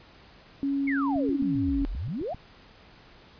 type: tone with vibrato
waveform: sine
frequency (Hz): 277.2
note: C#4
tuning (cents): 0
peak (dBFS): -24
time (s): 0.63-1.85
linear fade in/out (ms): 0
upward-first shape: triangle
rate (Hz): 2.7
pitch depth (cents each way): 8
type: exponential two-way sweep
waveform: sine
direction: down then up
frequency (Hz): 2281 to 34.89 to 790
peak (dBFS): -29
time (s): 0.87-2.34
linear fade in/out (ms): 10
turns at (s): 1.88
type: click train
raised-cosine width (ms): 5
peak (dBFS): -28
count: 10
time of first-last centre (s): 1.16-2.346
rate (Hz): 7.59
effects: pink hiss -53 dBFS RMS until 3.39 s + resampled to 11025 Hz